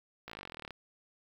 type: slowing click train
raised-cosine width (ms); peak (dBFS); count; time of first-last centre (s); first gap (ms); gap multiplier
0.3; -27; 20; 0.28-0.707; 17; 1.03
effects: 9-bit